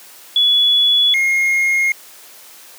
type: tone pair in turn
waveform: sine / triangle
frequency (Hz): 3404 / 2144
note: G#7 / C7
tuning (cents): +42 / +42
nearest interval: minor sixth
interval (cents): 800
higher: first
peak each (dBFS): -10 / -11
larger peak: first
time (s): 0.36-1.14 / 1.14-1.92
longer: neither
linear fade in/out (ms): 2
effects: white hiss -41 dBFS RMS until 2.78 s + high-pass 300 Hz 12 dB/octave